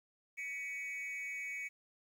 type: tone with amplitude modulation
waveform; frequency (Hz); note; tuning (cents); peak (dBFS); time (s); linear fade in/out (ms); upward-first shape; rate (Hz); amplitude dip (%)
triangle; 2246; C#7; +22; -34; 0.37-1.69; 20; sine; 292; 80
effects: 11-bit